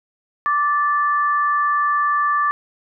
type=tone pair together; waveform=sine; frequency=1170 / 1753 Hz; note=D6 / A6; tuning=-7 / -7 cents; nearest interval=perfect fifth; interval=700 cents; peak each=-16 / -23 dBFS; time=0.46-2.51 s; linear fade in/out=0 ms; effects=none